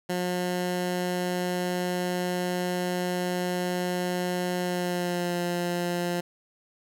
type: tone with pitch glide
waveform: 15% pulse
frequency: 179.5 to 175.2 Hz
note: F3 to F3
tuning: +48 to +6 cents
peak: -20 dBFS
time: 0.09-6.21 s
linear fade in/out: 10 ms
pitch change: -42 cents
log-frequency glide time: 4.59-5.37 s
effects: none